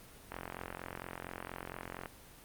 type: click train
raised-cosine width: 0.5 ms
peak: -25 dBFS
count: 78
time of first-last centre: 0.32-2.058 s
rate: 44.3 Hz
effects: pink hiss -55 dBFS RMS until 2.44 s + Opus 32 kbps